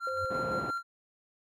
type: tone with tremolo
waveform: triangle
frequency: 1377 Hz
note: F6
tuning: 25 cents flat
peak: -29 dBFS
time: 0-0.83 s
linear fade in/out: 50 ms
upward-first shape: square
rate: 5.8 Hz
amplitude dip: 30%
type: tone with exponential growth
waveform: sine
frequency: 92.5 Hz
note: F#2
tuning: in tune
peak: -36 dBFS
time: 0.05-0.25 s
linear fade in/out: 0 ms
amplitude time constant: 42 ms
type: tone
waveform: sine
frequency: 523.3 Hz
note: C5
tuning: in tune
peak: -34 dBFS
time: 0.07-0.59 s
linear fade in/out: 2 ms
type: band-pass noise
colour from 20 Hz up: pink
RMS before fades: -38 dBFS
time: 0.3-0.71 s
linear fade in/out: 10 ms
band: 150 to 850 Hz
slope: 12 dB/octave
effects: none